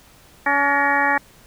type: harmonic tone with a mistuned harmonic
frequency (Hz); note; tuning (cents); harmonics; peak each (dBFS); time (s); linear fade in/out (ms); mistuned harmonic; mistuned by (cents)
283.5; C#4; +39; 1 / 2 / 3 / 4 / 5 / 6 / 7 / 8; -28 / -28 / -20 / -25 / -26 / -23 / -21 / -29; 0.46-1.18; 5; 7; -91
effects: pink hiss -50 dBFS RMS until 1.46 s

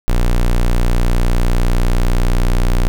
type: tone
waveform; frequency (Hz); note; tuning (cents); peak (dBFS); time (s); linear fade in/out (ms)
square; 29.95; A#0; +48; -11; 0.08-2.88; 0
effects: none

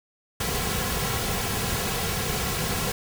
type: noise with comb filter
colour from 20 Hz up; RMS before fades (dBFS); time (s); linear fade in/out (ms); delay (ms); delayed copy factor
pink; -27; 0.4-2.92; 5; 3.3; -0.6
effects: none

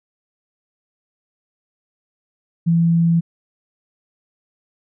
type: tone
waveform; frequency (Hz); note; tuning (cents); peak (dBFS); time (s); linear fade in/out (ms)
sine; 167.6; E3; +29; -12; 2.66-3.21; 20
effects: none

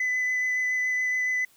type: tone with vibrato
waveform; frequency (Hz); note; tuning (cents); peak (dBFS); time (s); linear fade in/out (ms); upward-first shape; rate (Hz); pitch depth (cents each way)
sine; 2007; B6; +27; -21; 0-1.45; 5; sine; 7.1; 9
effects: tanh soft clip ceiling -22 dBFS + white hiss -60 dBFS RMS until 1.56 s

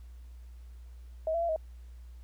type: tone with pitch steps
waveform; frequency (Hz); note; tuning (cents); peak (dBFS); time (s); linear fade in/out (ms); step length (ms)
sine; 637 / 673 / 680 / 634; D#5 / E5 / F5 / D#5; +41 / +36 / -46 / +32; -27; 1.27-1.562; 2; 73
effects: added 60 Hz sine -45 dBFS peak until 2.23 s + pink hiss -68 dBFS RMS until 2.23 s

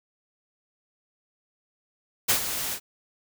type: noise with ADSR envelope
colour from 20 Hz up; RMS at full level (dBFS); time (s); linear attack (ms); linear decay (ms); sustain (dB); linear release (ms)
white; -20; 2.28-2.8; 17; 99; -10; 71
effects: none

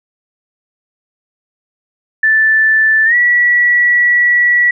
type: tone with pitch glide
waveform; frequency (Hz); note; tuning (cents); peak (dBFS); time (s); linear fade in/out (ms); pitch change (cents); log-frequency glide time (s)
sine; 1759 to 1940.5; A6 to B6; -1 to -31; -7; 2.23-4.71; 5; +170; 3.05-3.15
effects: none

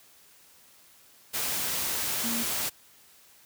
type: tone in noise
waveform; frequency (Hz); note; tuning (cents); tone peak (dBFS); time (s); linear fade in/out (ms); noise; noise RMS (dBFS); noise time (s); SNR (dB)
sine; 233.1; A#3; 0; -32; 2.23-2.44; 20; white; -30; 1.33-2.7; -5
effects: white hiss -57 dBFS RMS until 3.45 s + high-pass 60 Hz 12 dB/octave

